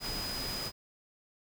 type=tone in noise; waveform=sine; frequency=4978 Hz; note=D#8; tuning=in tune; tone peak=-37 dBFS; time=0-0.72 s; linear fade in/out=50 ms; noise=pink; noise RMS=-39 dBFS; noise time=0-0.72 s; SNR=-1 dB; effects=none